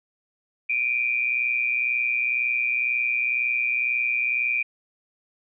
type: tone pair together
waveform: sine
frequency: 2345 / 2467 Hz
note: D7 / D#7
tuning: -3 / -15 cents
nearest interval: minor second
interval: 88 cents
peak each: -24 dBFS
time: 0.69-4.63 s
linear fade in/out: 10 ms
effects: none